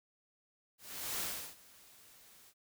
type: noise with ADSR envelope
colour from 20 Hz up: white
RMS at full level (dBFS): -37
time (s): 0.78-2.54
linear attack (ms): 420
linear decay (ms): 350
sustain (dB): -23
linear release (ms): 58
effects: none